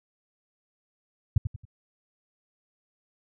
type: tone with echo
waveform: sine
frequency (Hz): 102.3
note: G#2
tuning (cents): -26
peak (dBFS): -14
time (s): 1.36-1.38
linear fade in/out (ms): 5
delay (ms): 91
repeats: 3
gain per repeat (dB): -9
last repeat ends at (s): 1.653
effects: none